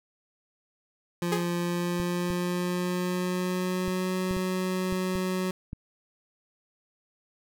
25% pulse tone with pitch glide, 173.7 to 185.09 Hz, F3 to F#3, -9 to +1 cents, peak -23 dBFS, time 1.22-5.51 s, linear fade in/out 2 ms, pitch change +110 cents, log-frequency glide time 1.57-4.15 s
sawtooth tone with exponential decay, 415.7 Hz, G#4, 2 cents sharp, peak -19 dBFS, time 1.32-1.52 s, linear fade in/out 2 ms, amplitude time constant 43 ms
clicks, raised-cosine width 5 ms, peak -23 dBFS, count 8, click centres 2 / 2.304 / 3.88 / 4.31 / 4.367 / 4.925 / 5.155 / 5.731 s
effects none

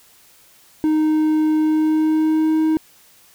triangle tone with pitch glide, 310.1 to 315.2 Hz, D#4 to D#4, -6 to +23 cents, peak -12 dBFS, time 0.84-2.77 s, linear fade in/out 0 ms, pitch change +29 cents, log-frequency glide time 1.58-2.59 s, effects white hiss -51 dBFS RMS until 3.34 s

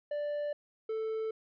triangle tone pair in turn, 587.3 / 441 Hz, D5 / A4, 0 / +4 cents, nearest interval perfect fourth, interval 496 cents, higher first, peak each -30 / -30 dBFS, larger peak neither, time 0.11-0.53 / 0.89-1.31 s, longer neither, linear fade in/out 5 ms, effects resampled to 11025 Hz

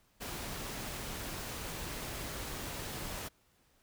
pink noise, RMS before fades -41 dBFS, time 0.2-3.29 s, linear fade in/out 20 ms, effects pink hiss -70 dBFS RMS until 3.82 s

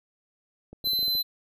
clicks, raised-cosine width 2 ms, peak -30 dBFS, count 8, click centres 0.73 / 0.842 / 0.873 / 0.933 / 0.991 / 1.029 / 1.081 / 1.152 s
square tone, 4051 Hz, B7, 43 cents sharp, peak -24 dBFS, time 0.84-1.23 s, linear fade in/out 20 ms
effects none

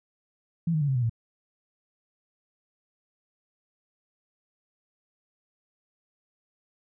sine tone with pitch steps, 167.1 / 155.01 / 143.8 / 133.4 / 123.75 / 114.79 Hz, E3 / D#3 / D3 / C3 / B2 / A#2, +24 / -6 / -36 / +34 / +4 / -26 cents, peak -22 dBFS, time 0.67-1.096 s, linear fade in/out 5 ms, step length 71 ms, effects none

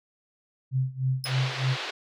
sine tone with tremolo, 130.81 Hz, C3, in tune, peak -21 dBFS, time 0.71-1.77 s, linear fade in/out 50 ms, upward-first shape sine, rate 3.3 Hz, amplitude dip 90%
sawtooth tone with exponential decay, 5120 Hz, D#8, 49 cents sharp, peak -24 dBFS, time 1.24-1.35 s, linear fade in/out 1 ms, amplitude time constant 23 ms
white band-pass noise, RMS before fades -34 dBFS, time 1.25-1.91 s, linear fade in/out 10 ms, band 340 to 4100 Hz, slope 24 dB/octave
effects none

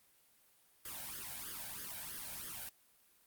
white noise with flanger, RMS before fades -45 dBFS, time 0.85-2.69 s, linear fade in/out 2 ms, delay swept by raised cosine 0.6 to 1.31 ms, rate 3.1 Hz, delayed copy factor +0.8, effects white hiss -69 dBFS RMS until 3.26 s + Opus 32 kbps

